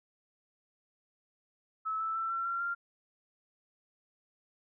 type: tone with pitch steps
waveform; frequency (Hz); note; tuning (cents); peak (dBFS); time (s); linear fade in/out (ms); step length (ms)
sine; 1300 / 1317.4 / 1335 / 1352.9 / 1371 / 1389.3; E6 / E6 / E6 / E6 / F6 / F6; -24 / -1 / +22 / +45 / -32 / -9; -31; 1.85-2.75; 20; 150
effects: none